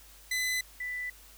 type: tone pair in turn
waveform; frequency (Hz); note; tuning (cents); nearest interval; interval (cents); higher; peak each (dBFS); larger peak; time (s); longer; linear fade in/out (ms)
sawtooth / sine; 2011 / 1985.6; B6 / B6; +31 / +9; unison; 22; first; -25 / -33; first; 0.31-0.61 / 0.8-1.1; neither; 5
effects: added 50 Hz sine -56 dBFS peak until 1.37 s + white hiss -55 dBFS RMS until 1.37 s